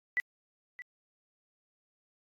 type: tone with echo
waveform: sine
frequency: 1975.5 Hz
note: B6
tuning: in tune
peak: -26 dBFS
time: 0.17-0.2 s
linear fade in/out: 0 ms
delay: 620 ms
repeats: 1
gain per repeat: -15 dB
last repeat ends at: 0.82 s
effects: AAC 64 kbps